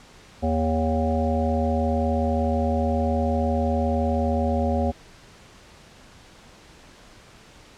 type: harmonic tone with a mistuned harmonic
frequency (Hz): 79.5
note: D#2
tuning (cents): +38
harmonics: 1 / 3 / 5 / 7 / 9 / 10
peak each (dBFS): -24 / -25 / -32 / -27 / -29 / -34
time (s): 0.42-4.92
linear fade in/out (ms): 20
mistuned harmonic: 5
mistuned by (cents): +29
effects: pink hiss -49 dBFS RMS until 7.77 s + low-pass 7000 Hz 12 dB/octave